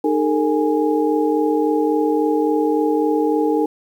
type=tone cluster; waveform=sine; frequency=306 / 411.4 / 455 / 829 Hz; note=D#4 / G#4 / A#4 / G#5; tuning=-29 / -16 / -42 / -3 cents; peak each=-18 / -24 / -19 / -24 dBFS; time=0.04-3.66 s; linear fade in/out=5 ms; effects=8-bit